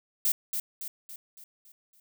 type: noise with echo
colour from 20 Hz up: violet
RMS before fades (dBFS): -25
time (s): 0.25-0.32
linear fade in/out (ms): 2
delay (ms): 280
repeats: 6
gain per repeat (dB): -6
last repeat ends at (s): 2
effects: none